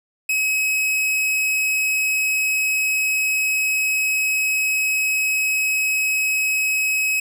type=tone; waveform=45% pulse; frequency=2555 Hz; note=D#7; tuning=45 cents sharp; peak=-18 dBFS; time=0.29-7.2 s; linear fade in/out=5 ms; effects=none